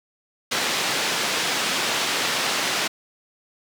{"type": "band-pass noise", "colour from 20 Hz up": "white", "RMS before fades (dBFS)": -24, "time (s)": [0.51, 2.88], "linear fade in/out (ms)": 10, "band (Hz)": [200, 4500], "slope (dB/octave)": 12, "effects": []}